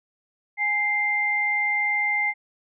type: tone pair together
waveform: sine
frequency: 830.6 / 2093 Hz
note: G#5 / C7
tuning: 0 / 0 cents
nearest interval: octave + major third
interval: 1600 cents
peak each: -29 / -21 dBFS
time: 0.57-2.34 s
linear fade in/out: 50 ms
effects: none